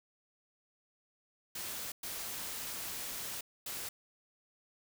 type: noise bursts at uneven times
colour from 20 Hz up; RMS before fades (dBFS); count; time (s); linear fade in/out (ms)
white; -41; 3; 1.55-1.92 / 2.03-3.41 / 3.66-3.89; 5
effects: none